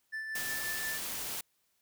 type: tone with tremolo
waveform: triangle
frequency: 1760 Hz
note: A6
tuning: in tune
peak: -33 dBFS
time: 0.12-0.99 s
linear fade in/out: 20 ms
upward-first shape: sine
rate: 5.6 Hz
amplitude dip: 35%
type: noise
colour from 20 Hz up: white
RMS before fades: -38 dBFS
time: 0.35-1.41 s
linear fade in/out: 5 ms
effects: white hiss -75 dBFS RMS until 1.81 s